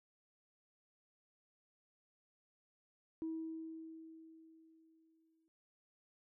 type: tone with exponential decay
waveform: sine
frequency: 322.6 Hz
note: E4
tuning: 37 cents flat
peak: -36 dBFS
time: 3.22-5.48 s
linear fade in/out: 0 ms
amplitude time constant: 490 ms
effects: noise-tail reverb RT60 0.2 s tail -22 dB re dry + tanh soft clip ceiling -34 dBFS